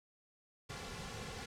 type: noise with comb filter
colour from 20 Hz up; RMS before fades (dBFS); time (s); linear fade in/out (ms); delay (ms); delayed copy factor
pink; -45; 0.69-1.46; 10; 3.2; -0.7
effects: low-pass 7000 Hz 12 dB/octave